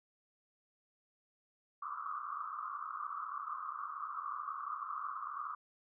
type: band-pass noise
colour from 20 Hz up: pink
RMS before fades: -42 dBFS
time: 1.82-5.55 s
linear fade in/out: 5 ms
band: 1100 to 1300 Hz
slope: 96 dB/octave
effects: none